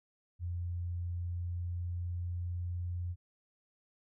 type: tone with pitch glide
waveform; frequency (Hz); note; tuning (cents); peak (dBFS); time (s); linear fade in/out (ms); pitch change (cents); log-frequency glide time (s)
sine; 87.31 to 88.07; F2 to F2; 0 to +15; -34; 0.39-3.16; 50; +15; 1.13-2.97
effects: none